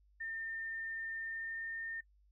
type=tone with pitch glide; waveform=sine; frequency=1808 to 1819.5 Hz; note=A6 to A#6; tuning=+47 to -42 cents; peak=-39 dBFS; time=0.2-2.01 s; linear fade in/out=10 ms; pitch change=+11 cents; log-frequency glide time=1.14-1.8 s; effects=noise-tail reverb RT60 0.1 s tail -24 dB re dry + added 50 Hz sine -65 dBFS peak until 2.31 s